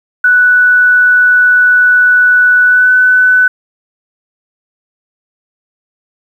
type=tone with pitch glide; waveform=sine; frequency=1482 to 1500.1 Hz; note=F#6 to F#6; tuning=+2 to +23 cents; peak=-4 dBFS; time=0.24-3.48 s; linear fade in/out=5 ms; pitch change=+21 cents; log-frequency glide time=2.64-2.9 s; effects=7-bit